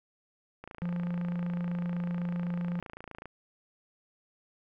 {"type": "click train", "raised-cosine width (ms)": 0.5, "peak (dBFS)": -28, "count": 74, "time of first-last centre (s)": [0.64, 3.256], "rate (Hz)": 27.9}
{"type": "tone", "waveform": "triangle", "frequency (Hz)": 174.61, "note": "F3", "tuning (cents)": 0, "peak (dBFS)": -28, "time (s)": [0.82, 2.8], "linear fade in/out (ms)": 0}
{"effects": []}